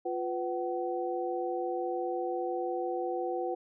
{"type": "tone cluster", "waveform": "sine", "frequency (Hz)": [351.7, 497.5, 756], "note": ["F4", "B4", "F#5"], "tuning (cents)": [12, 13, 37], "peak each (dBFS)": [-34, -35, -35], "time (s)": [0.05, 3.55], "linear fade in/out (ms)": 10, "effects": []}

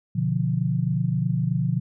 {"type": "chord", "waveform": "sine", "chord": "B diminished", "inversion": "none", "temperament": "equal", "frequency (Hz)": [123.47, 146.83, 174.61], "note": ["B2", "D3", "F3"], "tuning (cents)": [0, 0, 0], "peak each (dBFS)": -25, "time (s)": [0.15, 1.8], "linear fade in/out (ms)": 10, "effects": []}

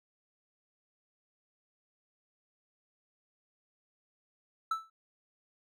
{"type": "tone with exponential decay", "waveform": "triangle", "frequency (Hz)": 1318.5, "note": "E6", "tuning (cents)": 0, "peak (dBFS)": -24, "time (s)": [4.71, 4.9], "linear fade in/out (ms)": 5, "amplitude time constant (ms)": 40, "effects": []}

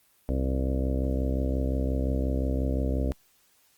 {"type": "harmonic tone with a mistuned harmonic", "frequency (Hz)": 65.7, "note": "C2", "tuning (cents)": 8, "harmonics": [1, 2, 3, 4, 5, 6, 7, 8, 9, 10], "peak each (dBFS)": [-26, -34, -37, -32, -38, -43, -38, -39, -38, -49], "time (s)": [0.29, 3.12], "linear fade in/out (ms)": 0, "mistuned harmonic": 10, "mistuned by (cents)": 47, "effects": ["white hiss -64 dBFS RMS until 3.77 s", "Opus 24 kbps"]}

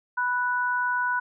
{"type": "tone pair together", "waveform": "sine", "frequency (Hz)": [987.8, 1480], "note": ["B5", "F#6"], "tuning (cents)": [0, 0], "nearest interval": "perfect fifth", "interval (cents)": 700, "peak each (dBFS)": [-26, -25], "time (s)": [0.17, 1.2], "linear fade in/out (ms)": 10, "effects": []}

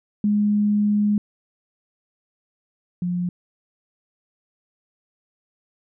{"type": "tone pair in turn", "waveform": "sine", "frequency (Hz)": [207.7, 177.3], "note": ["G#3", "F3"], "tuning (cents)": [0, 26], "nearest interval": "minor third", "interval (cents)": 274, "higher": "first", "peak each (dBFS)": [-16, -21], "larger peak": "first", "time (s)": [[0.24, 1.18], [3.02, 3.29]], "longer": "first", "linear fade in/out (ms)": 2, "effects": []}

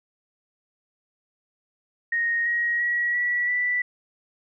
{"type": "tone with pitch steps", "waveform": "sine", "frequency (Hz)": [1864.7, 1890.7, 1917.1, 1943.9, 1971], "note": ["A#6", "A#6", "A#6", "B6", "B6"], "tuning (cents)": [0, 24, 48, -28, -4], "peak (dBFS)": -21, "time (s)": [2.12, 3.82], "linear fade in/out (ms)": 5, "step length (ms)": 340, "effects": []}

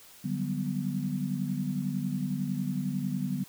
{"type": "chord", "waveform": "sine", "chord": "G major seventh", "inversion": "second", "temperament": "equal", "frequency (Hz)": [146.83, 185, 196, 246.9], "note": ["D3", "F#3", "G3", "B3"], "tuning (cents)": [0, 0, 0, 0], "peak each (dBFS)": -34, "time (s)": [0.24, 3.44], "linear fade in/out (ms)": 10, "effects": ["white hiss -53 dBFS RMS until 3.48 s"]}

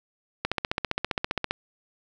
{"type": "click train", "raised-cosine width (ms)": 0.3, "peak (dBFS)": -9, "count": 17, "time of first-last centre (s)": [0.45, 1.51], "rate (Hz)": 15.1, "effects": []}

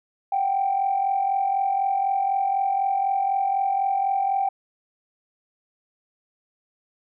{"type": "tone pair together", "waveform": "sine", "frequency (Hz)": [740, 784], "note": ["F#5", "G5"], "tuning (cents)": [0, 0], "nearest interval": "minor second", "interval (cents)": 100, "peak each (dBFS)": [-26, -20], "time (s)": [0.32, 4.49], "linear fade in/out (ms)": 5, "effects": ["tanh soft clip ceiling -14 dBFS"]}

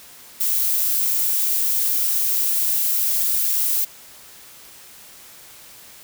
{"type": "noise", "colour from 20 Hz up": "violet", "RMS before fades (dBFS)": -20, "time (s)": [0.4, 3.85], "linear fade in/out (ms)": 10, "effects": ["white hiss -44 dBFS RMS until 6.03 s"]}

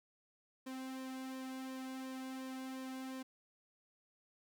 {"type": "tone with flanger", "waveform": "sawtooth", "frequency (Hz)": 261.6, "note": "C4", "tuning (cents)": 0, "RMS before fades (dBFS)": -45, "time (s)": [0.66, 3.23], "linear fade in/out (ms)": 10, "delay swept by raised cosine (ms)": [1.4, 2.25], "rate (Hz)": 2.8, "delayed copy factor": -0.7, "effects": []}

